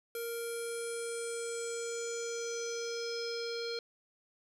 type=tone with low-pass filter sweep; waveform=square; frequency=466.2 Hz; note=A#4; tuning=in tune; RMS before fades=-38 dBFS; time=0.15-3.79 s; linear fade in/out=2 ms; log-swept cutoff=12000 to 4400 Hz; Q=6.8; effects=11-bit